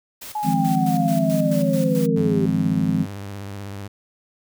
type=noise with tremolo; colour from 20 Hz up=white; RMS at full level=-36 dBFS; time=0.21-2.07 s; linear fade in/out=10 ms; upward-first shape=square; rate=4.6 Hz; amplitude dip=65%
type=linear sweep; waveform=sine; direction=down; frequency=853 to 385.3 Hz; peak=-22 dBFS; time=0.35-2.46 s; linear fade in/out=5 ms
type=chord; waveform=sine; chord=F minor seventh; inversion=third; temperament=just; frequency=157.15 / 174.61 / 209.5 / 261.9 Hz; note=Eb3 / F3 / Ab3 / C4; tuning=+18 / 0 / +15 / +2 cents; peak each=-23 dBFS; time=0.43-3.07 s; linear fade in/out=50 ms
type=tone with vibrato; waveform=sawtooth; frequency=99.9 Hz; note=G2; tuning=33 cents sharp; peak=-27 dBFS; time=2.16-3.88 s; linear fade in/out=10 ms; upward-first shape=sine; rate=16 Hz; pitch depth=49 cents each way
effects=none